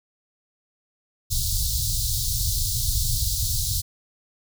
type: band-stop noise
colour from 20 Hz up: pink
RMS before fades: -24 dBFS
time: 1.3-3.82 s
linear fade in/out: 20 ms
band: 130 to 3900 Hz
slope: 48 dB/octave
effects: none